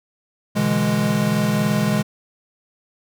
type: chord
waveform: square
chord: E dominant seventh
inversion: second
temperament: equal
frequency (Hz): 123.47 / 146.83 / 164.81 / 207.7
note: B2 / D3 / E3 / G#3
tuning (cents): 0 / 0 / 0 / 0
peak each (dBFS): -26 / -26 / -25 / -20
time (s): 0.55-2.03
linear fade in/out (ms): 20
effects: none